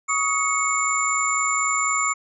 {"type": "tone cluster", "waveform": "sine", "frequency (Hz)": [1129, 1253, 2203, 7170], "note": ["C#6", "D#6", "C#7", "A8"], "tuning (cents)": [31, 12, -11, 32], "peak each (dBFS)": -25, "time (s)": [0.08, 2.14], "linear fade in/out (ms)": 20, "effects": []}